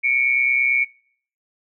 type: tone pair together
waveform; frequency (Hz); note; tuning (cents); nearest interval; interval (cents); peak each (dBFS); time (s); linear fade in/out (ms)
sine; 2220 / 2349; C#7 / D7; +2 / 0; minor second; 98; -18 / -20; 0.03-0.85; 20
effects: noise-tail reverb RT60 0.6 s tail -25 dB re dry